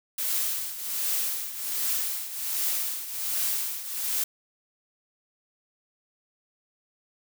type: noise with tremolo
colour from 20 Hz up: blue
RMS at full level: -26 dBFS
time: 0.18-4.24 s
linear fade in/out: 5 ms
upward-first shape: triangle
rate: 1.3 Hz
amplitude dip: 75%
effects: none